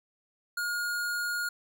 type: tone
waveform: square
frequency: 1430 Hz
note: F6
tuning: 41 cents sharp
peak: -30 dBFS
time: 0.57-1.49 s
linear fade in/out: 5 ms
effects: none